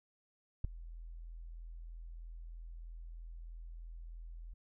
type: tone with ADSR envelope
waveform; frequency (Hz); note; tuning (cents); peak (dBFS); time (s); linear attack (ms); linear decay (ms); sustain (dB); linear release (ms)
sine; 41.57; E1; +15; -24; 0.64-4.54; 6; 4; -21; 9
effects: none